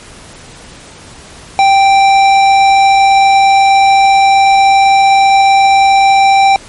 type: tone with hard clipping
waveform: sine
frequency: 784 Hz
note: G5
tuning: in tune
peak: -6 dBFS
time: 1.59-6.56 s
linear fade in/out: 0 ms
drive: 13 dB
effects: pink hiss -34 dBFS RMS until 6.68 s + MP3 48 kbps